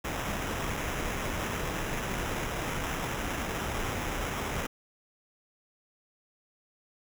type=noise with sample-and-hold; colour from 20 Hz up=pink; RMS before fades=-33 dBFS; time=0.04-4.67 s; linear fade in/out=10 ms; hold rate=4410 Hz; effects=none